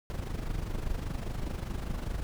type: noise with amplitude modulation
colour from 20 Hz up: brown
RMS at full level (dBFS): -31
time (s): 0.1-2.23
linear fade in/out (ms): 0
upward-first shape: sine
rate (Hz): 25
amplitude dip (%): 65
effects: none